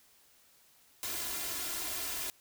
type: noise with comb filter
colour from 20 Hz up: white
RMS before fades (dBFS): -37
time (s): 1.03-2.3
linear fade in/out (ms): 0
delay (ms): 2.9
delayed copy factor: +0.65
effects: white hiss -64 dBFS RMS until 2.4 s